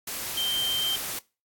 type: tone in noise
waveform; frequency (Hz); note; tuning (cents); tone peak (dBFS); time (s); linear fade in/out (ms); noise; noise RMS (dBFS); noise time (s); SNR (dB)
sine; 3136; G7; 0; -25; 0.37-0.96; 5; white; -33; 0.07-1.19; +5
effects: noise-tail reverb RT60 0.3 s tail -22 dB re dry + AAC 64 kbps